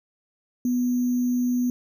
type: tone with sample-and-hold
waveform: sine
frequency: 246.9 Hz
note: B3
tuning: in tune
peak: -20 dBFS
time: 0.65-1.7 s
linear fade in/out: 2 ms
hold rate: 6300 Hz
effects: none